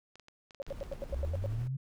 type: clicks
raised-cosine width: 0.2 ms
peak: -36 dBFS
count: 11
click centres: 0.156 / 0.197 / 0.284 / 0.508 / 0.547 / 0.628 / 0.666 / 0.701 / 0.804 / 0.838 / 0.925 s
type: tone bursts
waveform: sine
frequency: 554.4 Hz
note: C#5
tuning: in tune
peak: -34 dBFS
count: 9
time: 0.6-1.46 s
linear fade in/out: 0 ms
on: 20 ms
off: 85 ms
type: noise with tremolo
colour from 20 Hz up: brown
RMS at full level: -42 dBFS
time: 0.67-1.68 s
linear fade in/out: 10 ms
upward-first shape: sine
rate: 12 Hz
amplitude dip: 25%
type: linear sweep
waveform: sine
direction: up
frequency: 58.27 to 138.7 Hz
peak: -32 dBFS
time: 1.11-1.77 s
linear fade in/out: 10 ms
effects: none